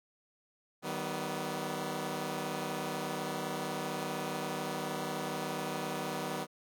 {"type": "chord", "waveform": "10% pulse", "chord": "Eb augmented", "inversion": "none", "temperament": "equal with one note detuned", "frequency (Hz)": [155.56, 191.41, 246.9], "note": ["Eb3", "G3", "B3"], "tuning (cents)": [0, -41, 0], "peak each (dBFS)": -31, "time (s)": [0.82, 6.47], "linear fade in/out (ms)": 50, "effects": []}